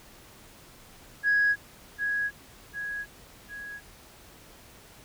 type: tone with echo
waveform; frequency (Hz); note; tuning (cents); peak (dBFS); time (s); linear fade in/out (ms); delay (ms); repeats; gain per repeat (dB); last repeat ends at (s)
sine; 1661.2; G#6; 0; -19; 1.23-1.56; 50; 750; 3; -6; 3.81
effects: tanh soft clip ceiling -16 dBFS + pink hiss -52 dBFS RMS until 5.04 s